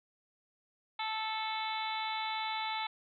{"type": "harmonic tone", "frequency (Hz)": 438.6, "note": "A4", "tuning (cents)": -6, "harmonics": [2, 3, 4, 5, 6, 7, 8, 9], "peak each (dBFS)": [-36, -43, -49, -41, -48, -50, -43, -44], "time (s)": [0.99, 2.87], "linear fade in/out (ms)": 5, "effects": []}